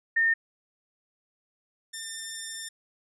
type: tone pair in turn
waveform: sine / 5% pulse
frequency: 1822 / 1796.9 Hz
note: A#6 / A6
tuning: -40 / +36 cents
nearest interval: unison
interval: 24 cents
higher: first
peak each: -20 / -23 dBFS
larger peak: first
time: 0.16-0.34 / 1.93-2.69 s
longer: second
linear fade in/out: 10 ms
effects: resampled to 24000 Hz